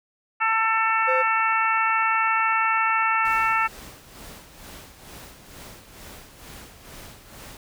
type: harmonic tone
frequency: 446 Hz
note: A4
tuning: 23 cents sharp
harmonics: 2 / 3 / 4 / 5 / 6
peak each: -25 / -22 / -27 / -28 / -28 dBFS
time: 0.4-3.68 s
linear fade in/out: 20 ms
type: tone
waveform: triangle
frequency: 517 Hz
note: C5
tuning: 21 cents flat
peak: -21 dBFS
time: 1.07-1.23 s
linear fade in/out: 20 ms
type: noise with tremolo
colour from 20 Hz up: pink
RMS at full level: -41 dBFS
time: 3.25-7.57 s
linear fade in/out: 2 ms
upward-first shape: sine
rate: 2.2 Hz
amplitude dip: 60%
effects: none